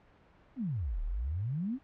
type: exponential two-way sweep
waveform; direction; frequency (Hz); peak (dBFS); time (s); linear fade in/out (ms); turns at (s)
sine; down then up; 284.3 to 34.65 to 284.3; -31; 0.56-1.79; 50; 1.02
effects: pink hiss -62 dBFS RMS until 1.83 s + low-pass 2000 Hz 12 dB/octave